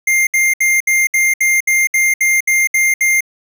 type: tone bursts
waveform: square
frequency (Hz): 2108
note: C7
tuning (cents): +12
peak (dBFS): -11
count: 12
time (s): 0.07-3.207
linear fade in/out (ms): 5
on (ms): 200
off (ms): 67
effects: none